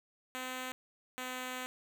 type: tone pair in turn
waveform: 5% pulse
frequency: 256.1 / 254.3 Hz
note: C4 / C4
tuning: -37 / -49 cents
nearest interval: unison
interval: 12 cents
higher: first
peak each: -27 dBFS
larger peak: neither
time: 0.35-0.72 / 1.18-1.66 s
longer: second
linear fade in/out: 0 ms
effects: none